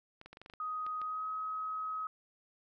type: clicks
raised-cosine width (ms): 0.3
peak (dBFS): -34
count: 10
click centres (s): 0.214 / 0.26 / 0.33 / 0.371 / 0.416 / 0.461 / 0.499 / 0.537 / 0.865 / 1.016
type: tone with pitch glide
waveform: sine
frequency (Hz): 1252 to 1271.7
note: D#6 to D#6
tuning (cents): +10 to +37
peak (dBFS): -35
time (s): 0.6-2.07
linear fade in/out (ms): 2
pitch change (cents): +27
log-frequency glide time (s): 1.04-1.26
effects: none